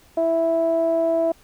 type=tone with low-pass filter; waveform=sawtooth; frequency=329.6 Hz; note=E4; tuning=in tune; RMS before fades=-20 dBFS; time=0.17-1.32 s; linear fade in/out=5 ms; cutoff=660 Hz; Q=5.8; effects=pink hiss -54 dBFS RMS until 1.43 s